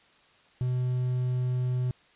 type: tone with quantisation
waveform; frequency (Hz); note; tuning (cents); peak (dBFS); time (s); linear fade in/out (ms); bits
triangle; 125.8; B2; +32; -23; 0.61-1.91; 0; 8
effects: white hiss -60 dBFS RMS until 2.15 s + resampled to 8000 Hz